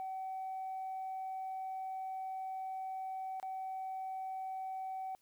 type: tone with dropouts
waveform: sine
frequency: 760 Hz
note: F#5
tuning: 46 cents sharp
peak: -37 dBFS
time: 0-5.15 s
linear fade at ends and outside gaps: 0 ms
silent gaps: 3.399-3.428 s
effects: tanh soft clip ceiling -35 dBFS + white hiss -74 dBFS RMS until 5.21 s